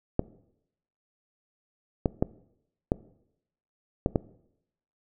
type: clicks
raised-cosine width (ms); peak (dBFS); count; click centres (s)
2; -9; 6; 0.194 / 2.058 / 2.225 / 2.919 / 4.061 / 4.158
effects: noise-tail reverb RT60 0.8 s tail -20 dB re dry